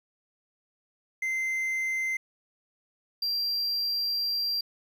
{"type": "tone pair in turn", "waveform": "triangle", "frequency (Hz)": [2076, 4736], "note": ["C7", "D8"], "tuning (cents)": [-14, 14], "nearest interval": "octave + major second", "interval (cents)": 1428, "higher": "second", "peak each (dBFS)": -25, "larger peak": "neither", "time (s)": [[1.22, 2.17], [3.22, 4.61]], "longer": "second", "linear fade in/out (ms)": 5, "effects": ["10-bit"]}